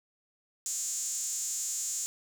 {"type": "tone with high-pass filter", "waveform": "sawtooth", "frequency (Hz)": 311.1, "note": "D#4", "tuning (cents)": 0, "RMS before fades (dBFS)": -34, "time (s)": [0.66, 2.06], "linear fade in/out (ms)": 0, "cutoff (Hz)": 7000, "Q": 6.7, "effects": []}